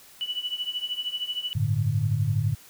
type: tone with tremolo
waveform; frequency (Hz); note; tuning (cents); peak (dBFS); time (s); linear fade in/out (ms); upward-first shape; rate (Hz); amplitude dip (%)
sine; 2960; F#7; 0; -24; 0.21-1.53; 0; triangle; 13; 90
type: chord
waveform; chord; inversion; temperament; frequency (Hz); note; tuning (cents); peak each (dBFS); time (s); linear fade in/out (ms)
sine; G suspended second; none; equal; 98 / 110 / 146.83; G2 / A2 / D3; 0 / 0 / 0; -28 / -24 / -27; 1.55-2.55; 10
effects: white hiss -51 dBFS RMS until 2.69 s